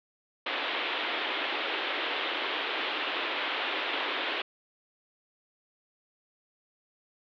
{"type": "band-pass noise", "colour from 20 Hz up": "white", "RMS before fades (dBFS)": -32, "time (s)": [0.46, 4.42], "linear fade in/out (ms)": 5, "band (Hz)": [280, 3600], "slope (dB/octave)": 48, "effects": []}